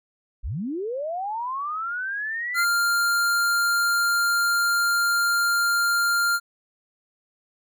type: linear sweep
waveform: sine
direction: up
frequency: 32.7 to 2093 Hz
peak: -26 dBFS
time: 0.43-2.65 s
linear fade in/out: 20 ms
type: tone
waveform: square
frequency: 1396.9 Hz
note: F6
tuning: in tune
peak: -20 dBFS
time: 2.54-6.4 s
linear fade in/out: 50 ms
effects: none